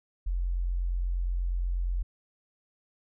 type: tone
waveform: sine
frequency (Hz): 44.2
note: F1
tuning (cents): +22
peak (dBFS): -26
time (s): 0.26-2.03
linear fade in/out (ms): 10
effects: none